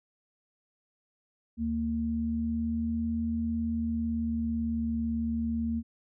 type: tone pair together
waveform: sine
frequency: 76.6 / 229.5 Hz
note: D#2 / A#3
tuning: -27 / -27 cents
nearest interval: octave + perfect fifth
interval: 1900 cents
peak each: -35 / -28 dBFS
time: 1.57-5.83 s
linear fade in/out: 50 ms
effects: none